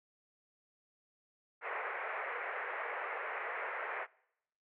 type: band-pass noise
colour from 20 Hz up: white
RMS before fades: -40 dBFS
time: 1.61-4.07 s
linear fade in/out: 50 ms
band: 420 to 2200 Hz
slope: 48 dB/octave
effects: noise-tail reverb RT60 0.8 s tail -24 dB re dry